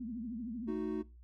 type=tone with vibrato; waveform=sine; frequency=233.1 Hz; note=A#3; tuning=in tune; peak=-38 dBFS; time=0-0.71 s; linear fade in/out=10 ms; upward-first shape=triangle; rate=13 Hz; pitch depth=190 cents each way
type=chord; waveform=triangle; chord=D# diminished; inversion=second; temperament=equal; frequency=220 / 311.1 / 370 Hz; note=A3 / D#4 / F#4; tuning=0 / 0 / 0 cents; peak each=-38 / -36 / -36 dBFS; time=0.67-1.03 s; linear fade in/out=20 ms
effects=noise-tail reverb RT60 0.3 s tail -23 dB re dry + added 60 Hz sine -53 dBFS peak until 1.23 s